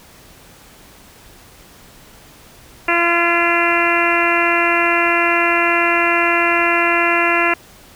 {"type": "harmonic tone", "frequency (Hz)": 342.3, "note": "F4", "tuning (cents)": -35, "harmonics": [1, 2, 3, 4, 5, 6, 7, 8], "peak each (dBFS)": [-21, -21, -21, -21, -21, -21, -21, -21], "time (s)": [2.88, 7.54], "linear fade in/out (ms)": 5, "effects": ["pink hiss -44 dBFS RMS until 7.95 s"]}